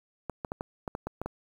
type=clicks; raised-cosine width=1 ms; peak=-19 dBFS; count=9; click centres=0.297 / 0.448 / 0.519 / 0.609 / 0.878 / 0.951 / 1.07 / 1.216 / 1.26 s; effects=8-bit